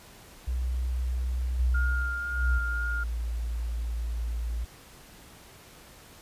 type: tone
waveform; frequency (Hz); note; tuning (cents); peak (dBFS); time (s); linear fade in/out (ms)
sine; 62.5; B1; +21; -26; 0.47-2.59; 10
type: tone with pitch glide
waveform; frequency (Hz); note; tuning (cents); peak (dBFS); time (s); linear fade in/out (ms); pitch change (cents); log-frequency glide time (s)
sine; 61.74 to 57.61; B1 to A#1; 0 to -20; -28; 1.59-4.65; 10; -120; 2.25-2.8
type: tone with vibrato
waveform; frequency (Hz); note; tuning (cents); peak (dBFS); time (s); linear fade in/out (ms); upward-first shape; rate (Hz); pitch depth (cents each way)
sine; 1410; F6; +16; -30; 1.74-3.04; 10; sine; 2; 10
effects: pink hiss -51 dBFS RMS until 6.21 s + resampled to 32000 Hz